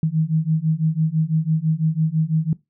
sine beating tone pair, 155.56 / 161.56 Hz, D#3 / E3, 0 / -35 cents, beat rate 6 Hz, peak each -20 dBFS, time 0.03-2.53 s, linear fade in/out 2 ms, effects noise-tail reverb RT60 0.2 s tail -20 dB re dry

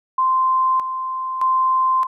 sine tone with tremolo, 1041 Hz, C6, 9 cents flat, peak -14 dBFS, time 0.18-2.07 s, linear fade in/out 5 ms, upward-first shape square, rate 0.81 Hz, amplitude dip 60%, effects none

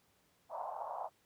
white band-pass noise, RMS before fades -42 dBFS, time 0.49-1.1 s, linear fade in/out 50 ms, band 590 to 1000 Hz, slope 48 dB/octave, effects pink hiss -72 dBFS RMS until 1.25 s + high-pass 80 Hz 12 dB/octave

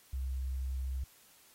sine tone, 65.41 Hz, C2, in tune, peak -33 dBFS, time 0.13-1.04 s, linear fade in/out 5 ms, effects white hiss -62 dBFS RMS until 1.54 s + AAC 48 kbps

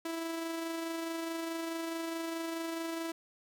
sawtooth tone with amplitude modulation, 329.6 Hz, E4, in tune, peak -30 dBFS, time 0.05-3.12 s, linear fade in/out 5 ms, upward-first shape sine, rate 24.7 Hz, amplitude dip 30%, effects none

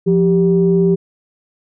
sine tone pair together, 174.61 / 392 Hz, F3 / G4, 0 / 0 cents, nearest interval octave + major second, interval 1400 cents, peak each -12 dBFS, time 0.06-0.96 s, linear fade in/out 20 ms, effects tanh soft clip ceiling -2 dBFS

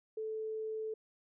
sine tone, 437.5 Hz, A4, 10 cents flat, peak -36 dBFS, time 0.17-0.94 s, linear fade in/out 5 ms, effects none

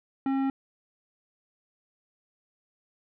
triangle tone with tanh clipping, 269.9 Hz, C#4, 46 cents flat, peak -26 dBFS, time 0.26-0.5 s, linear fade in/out 2 ms, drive 17 dB, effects none

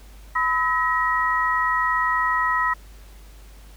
sine tone cluster, 1003 / 1286 / 1904 Hz, B5 / E6 / A#6, +26 / -43 / +36 cents, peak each -23 dBFS, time 0.35-2.74 s, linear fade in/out 10 ms, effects added 50 Hz sine -42 dBFS peak until 3.76 s + pink hiss -52 dBFS RMS until 3.76 s

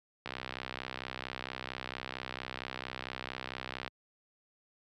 click train, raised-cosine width 0.3 ms, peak -21 dBFS, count 234, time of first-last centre 0.26-3.878 s, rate 64.4 Hz, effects high-pass 80 Hz 12 dB/octave

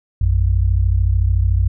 sine tone pair together, 57.26 / 90.9 Hz, A#1 / F#2, -30 / -30 cents, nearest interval minor sixth, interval 800 cents, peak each -15 dBFS, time 0.21-1.68 s, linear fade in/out 5 ms, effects none

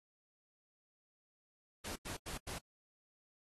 pink noise bursts, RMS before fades -44 dBFS, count 4, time 1.84-2.587 s, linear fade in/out 10 ms, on 120 ms, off 89 ms, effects AAC 32 kbps

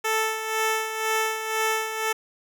10% pulse tone with tremolo, 440.2 Hz, A4, 1 cent sharp, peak -13 dBFS, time 0.04-2.13 s, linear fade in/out 10 ms, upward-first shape sine, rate 2 Hz, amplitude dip 60%, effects none

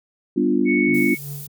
sine chord, G dominant seventh, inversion none, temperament equal, 196 / 246.9 / 293.7 / 349.2 Hz, G3 / B3 / D4 / F4, 0 / 0 / 0 / 0 cents, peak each -24 / -20 / -20 / -21 dBFS, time 0.36-1.15 s, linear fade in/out 10 ms
sine tone, 2217 Hz, C#7, in tune, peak -20 dBFS, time 0.65-1.18 s, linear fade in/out 50 ms
triangle tone with tremolo, 142.7 Hz, D3, 49 cents flat, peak -26 dBFS, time 0.87-1.48 s, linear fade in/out 5 ms, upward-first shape triangle, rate 2.8 Hz, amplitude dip 95%
violet noise, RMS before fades -35 dBFS, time 0.94-1.47 s, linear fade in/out 5 ms
effects MP3 96 kbps

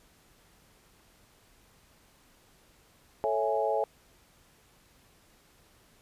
sine chord, A major seventh, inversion none, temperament equal, 440 / 554.4 / 659.3 / 830.6 Hz, A4 / C#5 / E5 / G#5, 0 / 0 / 0 / 0 cents, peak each -31 dBFS, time 3.24-3.84 s, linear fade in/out 0 ms, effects pink hiss -62 dBFS RMS until 6.01 s + resampled to 32000 Hz

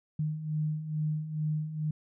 sine beating tone pair, 151.9 / 154.2 Hz, D#3 / D#3, -41 / -15 cents, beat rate 2.3 Hz, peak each -36 / -30 dBFS, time 0.19-1.91 s, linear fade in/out 5 ms, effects none

